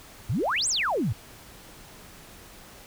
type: exponential two-way sweep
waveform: sine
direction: up then down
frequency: 88.4 to 8870 to 88.4 Hz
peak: -23 dBFS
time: 0.29-1.13 s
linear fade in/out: 10 ms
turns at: 0.68 s
effects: pink hiss -48 dBFS RMS until 2.86 s